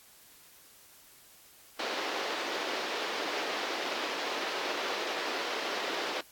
pink band-pass noise, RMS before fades -35 dBFS, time 1.79-6.21 s, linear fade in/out 5 ms, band 350 to 4900 Hz, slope 24 dB/octave, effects white hiss -57 dBFS RMS until 6.31 s + AAC 64 kbps

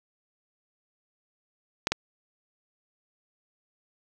clicks, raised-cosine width 0.2 ms, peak -7 dBFS, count 2, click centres 1.871 / 1.92 s, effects none

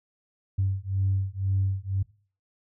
sine beating tone pair, 95.6 / 97.6 Hz, G2 / G2, -43 / -7 cents, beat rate 2 Hz, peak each -26 / -26 dBFS, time 0.58-2.03 s, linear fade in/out 10 ms, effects noise-tail reverb RT60 0.4 s tail -20 dB re dry + tanh soft clip ceiling -16 dBFS

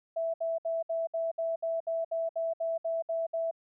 sine tone bursts, 659.3 Hz, E5, in tune, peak -28 dBFS, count 14, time 0.16-3.512 s, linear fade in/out 10 ms, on 180 ms, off 64 ms, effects none

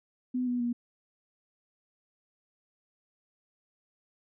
sine tone with pitch steps, 251.4 / 245.4 / 239.5 Hz, B3 / B3 / A#3, +31 / -11 / +47 cents, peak -27 dBFS, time 0.34-0.73 s, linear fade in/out 10 ms, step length 130 ms, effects none

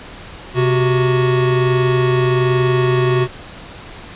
square tone pair together, 130.12 / 369.1 Hz, C3 / F#4, -9 / -4 cents, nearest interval octave + tritone, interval 1805 cents, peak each -16 dBFS, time 0.54-3.28 s, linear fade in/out 50 ms, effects pink hiss -35 dBFS RMS until 4.15 s + resampled to 8000 Hz

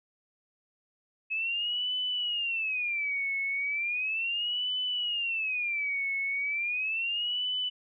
sine tone with vibrato, 2569 Hz, E7, 45 cents flat, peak -28 dBFS, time 1.3-7.7 s, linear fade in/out 20 ms, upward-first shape sine, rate 0.36 Hz, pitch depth 270 cents each way, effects none

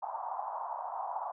white band-pass noise, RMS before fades -38 dBFS, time 0.02-1.32 s, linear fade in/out 10 ms, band 710 to 1000 Hz, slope 48 dB/octave, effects none

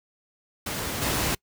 pink noise with level steps, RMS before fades -30 / -25 dBFS, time 0.66-1.35 s, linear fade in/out 5 ms, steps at 1.01 s, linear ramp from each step 20 ms, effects noise-tail reverb RT60 0.1 s tail -26 dB re dry + high-pass 60 Hz 12 dB/octave

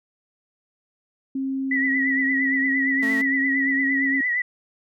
sine tone with pitch glide, 267.9 to 271.8 Hz, C4 to C#4, +41 to -34 cents, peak -23 dBFS, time 1.35-4.21 s, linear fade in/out 5 ms, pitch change +25 cents, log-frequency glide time 2.17-3.95 s
sine tone with vibrato, 1949 Hz, B6, 23 cents flat, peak -20 dBFS, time 1.71-4.42 s, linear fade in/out 5 ms, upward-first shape triangle, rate 8.7 Hz, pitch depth 67 cents each way
sawtooth tone, 222.4 Hz, A3, 19 cents sharp, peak -26 dBFS, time 3.02-3.22 s, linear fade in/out 10 ms
effects none

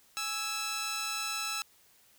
10% pulse tone pair together, 830.6 / 1318.5 Hz, G#5 / E6, 0 / 0 cents, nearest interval minor sixth, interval 800 cents, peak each -34 / -25 dBFS, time 0.17-1.62 s, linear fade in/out 0 ms, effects white hiss -63 dBFS RMS until 2.18 s

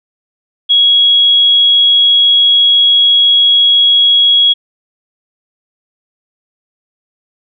sine tone, 3322 Hz, G#7, in tune, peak -5 dBFS, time 0.69-4.54 s, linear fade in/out 20 ms, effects none

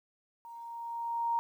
sine tone with level ramp, 932.3 Hz, A#5, in tune, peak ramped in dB -45 to -26 dBFS, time 0.45-1.39 s, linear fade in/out 0 ms, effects 11-bit

